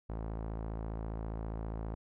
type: tone with low-pass filter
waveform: sawtooth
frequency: 54.9 Hz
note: A1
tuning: 3 cents flat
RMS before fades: -39 dBFS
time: 0.09-1.95 s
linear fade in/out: 10 ms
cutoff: 920 Hz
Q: 1.1
effects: none